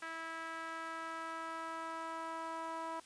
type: tone with band-pass filter sweep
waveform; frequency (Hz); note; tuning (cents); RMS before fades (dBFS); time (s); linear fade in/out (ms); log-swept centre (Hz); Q
sawtooth; 326.4; E4; -17; -43; 0.02-3; 5; 1600 to 1000; 2.6
effects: white hiss -60 dBFS RMS until 3.05 s + resampled to 22050 Hz